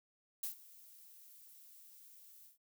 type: noise with ADSR envelope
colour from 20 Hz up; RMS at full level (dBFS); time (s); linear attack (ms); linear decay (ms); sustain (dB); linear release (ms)
violet; -38; 0.43-2.58; 4; 110; -21; 130
effects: none